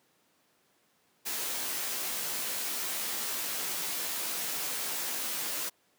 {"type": "noise with comb filter", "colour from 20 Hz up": "white", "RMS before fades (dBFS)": -34, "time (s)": [1.25, 5.7], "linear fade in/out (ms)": 20, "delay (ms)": 15, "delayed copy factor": -0.7, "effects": ["pink hiss -69 dBFS RMS until 5.98 s", "high-pass 200 Hz 12 dB/octave"]}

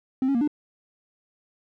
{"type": "tone with pitch steps", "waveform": "triangle", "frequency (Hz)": [261.6, 276.5, 235.3, 297], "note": ["C4", "C#4", "A#3", "D4"], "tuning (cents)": [0, -4, 16, 20], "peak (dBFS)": -17, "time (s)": [0.22, 0.476], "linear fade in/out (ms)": 2, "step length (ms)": 64, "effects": ["tanh soft clip ceiling -14 dBFS"]}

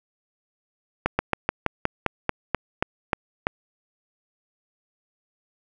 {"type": "slowing click train", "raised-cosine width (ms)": 0.5, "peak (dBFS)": -5, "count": 12, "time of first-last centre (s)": [1.06, 3.469], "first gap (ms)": 130, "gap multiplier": 1.1, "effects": []}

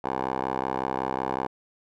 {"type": "tone with band-pass filter", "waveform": "10% pulse", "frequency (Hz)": 65.41, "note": "C2", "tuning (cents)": 0, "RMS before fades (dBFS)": -29, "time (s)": [0.04, 1.47], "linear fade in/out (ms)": 5, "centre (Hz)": 750, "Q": 2.6, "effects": []}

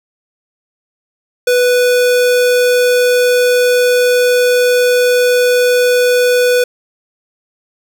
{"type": "tone", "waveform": "square", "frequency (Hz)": 493.9, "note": "B4", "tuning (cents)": 0, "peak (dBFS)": -9, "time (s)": [1.47, 6.64], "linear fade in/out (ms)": 5, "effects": []}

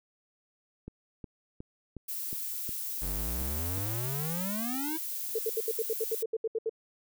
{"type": "click train", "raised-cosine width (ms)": 3, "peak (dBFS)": -28, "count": 9, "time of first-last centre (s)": [0.88, 3.779], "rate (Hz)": 2.76}
{"type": "noise", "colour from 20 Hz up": "violet", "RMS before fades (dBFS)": -36, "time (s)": [2.08, 6.23], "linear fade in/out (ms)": 10}
{"type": "exponential sweep", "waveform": "square", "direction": "up", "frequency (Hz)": [43.65, 328.3], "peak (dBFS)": -34, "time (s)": [3.01, 4.98], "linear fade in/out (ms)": 20}
{"type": "tone bursts", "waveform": "sine", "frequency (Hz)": 447.1, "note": "A4", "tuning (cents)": 28, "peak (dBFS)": -27, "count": 13, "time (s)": [5.35, 6.695], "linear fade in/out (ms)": 5, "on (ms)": 37, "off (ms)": 72}
{"effects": []}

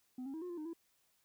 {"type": "tone with pitch steps", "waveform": "sine", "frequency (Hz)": [253.5, 271.4, 320.1, 358.6, 346.9, 307.3, 332.8], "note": ["B3", "C#4", "D#4", "F4", "F4", "D#4", "E4"], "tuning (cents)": [45, -36, 49, 46, -12, -21, 17], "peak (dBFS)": -38, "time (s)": [0.18, 0.733], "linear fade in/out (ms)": 5, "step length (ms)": 79, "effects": ["tanh soft clip ceiling -40 dBFS", "white hiss -75 dBFS RMS until 1.24 s"]}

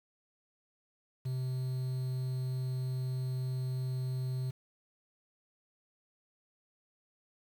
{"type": "tone with quantisation", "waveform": "triangle", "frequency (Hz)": 128.8, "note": "C3", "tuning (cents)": -27, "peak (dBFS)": -30, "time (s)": [1.25, 4.51], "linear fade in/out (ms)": 10, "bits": 9, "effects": []}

